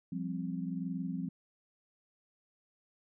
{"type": "chord", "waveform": "sine", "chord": "F suspended second", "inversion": "none", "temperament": "equal", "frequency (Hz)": [174.61, 196, 261.6], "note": ["F3", "G3", "C4"], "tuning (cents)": [0, 0, 0], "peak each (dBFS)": [-37, -40, -39], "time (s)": [0.12, 1.29], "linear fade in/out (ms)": 5, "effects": []}